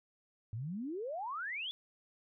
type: exponential sweep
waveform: sine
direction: up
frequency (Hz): 102.5 to 3520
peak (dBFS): -37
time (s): 0.53-1.71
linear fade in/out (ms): 0
effects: none